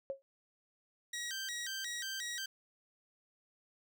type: tone with exponential decay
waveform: sine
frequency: 544 Hz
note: C#5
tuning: 33 cents flat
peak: -32 dBFS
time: 0.1-0.22 s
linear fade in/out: 0 ms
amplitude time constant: 24 ms
type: tone with vibrato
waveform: 15% pulse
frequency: 1728 Hz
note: A6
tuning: 32 cents flat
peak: -32 dBFS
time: 1.13-2.46 s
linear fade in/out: 5 ms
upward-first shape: square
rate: 2.8 Hz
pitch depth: 170 cents each way
effects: none